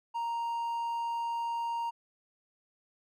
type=tone; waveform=triangle; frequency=932.3 Hz; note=A#5; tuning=in tune; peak=-29 dBFS; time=0.14-1.91 s; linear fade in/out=20 ms; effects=none